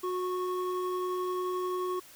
triangle tone pair together, 363.8 / 1102.8 Hz, F#4 / C#6, -29 / -9 cents, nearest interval octave + perfect fifth, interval 1920 cents, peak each -29 / -33 dBFS, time 0.03-2 s, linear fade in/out 10 ms, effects white hiss -53 dBFS RMS until 2.15 s

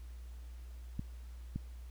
clicks, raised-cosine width 5 ms, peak -24 dBFS, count 2, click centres 0.994 / 1.56 s, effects added 60 Hz sine -45 dBFS peak until 1.9 s + pink hiss -65 dBFS RMS until 1.9 s

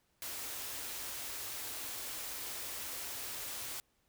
white band-stop noise, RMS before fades -42 dBFS, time 0.22-3.8 s, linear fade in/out 0 ms, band 140 to 230 Hz, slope 96 dB/octave, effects pink hiss -75 dBFS RMS until 4.08 s

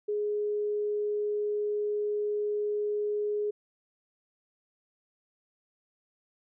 sine tone, 417.1 Hz, G#4, 7 cents sharp, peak -27 dBFS, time 0.08-3.51 s, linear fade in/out 10 ms, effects none

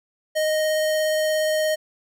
square tone with vibrato, 621 Hz, D#5, 3 cents flat, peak -20 dBFS, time 0.35-1.76 s, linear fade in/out 20 ms, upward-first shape triangle, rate 17 Hz, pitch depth 9 cents each way, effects none

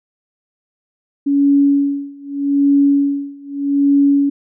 sine tone with tremolo, 281.6 Hz, C#4, 27 cents sharp, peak -8 dBFS, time 1.26-4.3 s, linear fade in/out 10 ms, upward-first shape sine, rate 0.82 Hz, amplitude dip 95%, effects none

